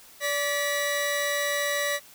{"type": "tone pair together", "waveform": "sawtooth", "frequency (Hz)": [579, 1947.5], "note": ["D5", "B6"], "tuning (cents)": [-25, -25], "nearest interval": "octave + major sixth", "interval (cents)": 2100, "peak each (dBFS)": -24, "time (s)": [0.2, 2], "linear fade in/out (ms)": 50, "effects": ["white hiss -51 dBFS RMS until 2.14 s"]}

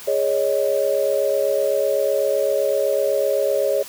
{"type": "chord", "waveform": "sine", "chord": "Ab suspended fourth", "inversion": "none", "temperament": "equal", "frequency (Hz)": [415.3, 554.4, 622.3], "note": ["Ab4", "Db5", "Eb5"], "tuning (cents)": [0, 0, 0], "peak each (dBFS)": [-23, -19, -23], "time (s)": [0.07, 3.83], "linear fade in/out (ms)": 10, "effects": ["white hiss -38 dBFS RMS until 3.88 s", "high-pass 60 Hz 12 dB/octave"]}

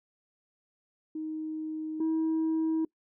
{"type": "tone pair in turn", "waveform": "sine", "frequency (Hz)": [313, 320.3], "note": ["D#4", "E4"], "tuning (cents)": [10, -50], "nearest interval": "unison", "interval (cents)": 40, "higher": "second", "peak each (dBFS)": [-32, -23], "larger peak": "second", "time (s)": [[1.15, 2], [2, 2.85]], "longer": "neither", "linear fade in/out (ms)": 5, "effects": ["noise-tail reverb RT60 0.1 s tail -24 dB re dry", "tanh soft clip ceiling -24 dBFS"]}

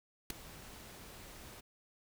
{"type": "noise with ADSR envelope", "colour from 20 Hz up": "pink", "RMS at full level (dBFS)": -31, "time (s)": [0.3, 1.61], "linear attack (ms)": 4, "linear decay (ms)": 5, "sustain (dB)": -21, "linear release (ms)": 13, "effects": []}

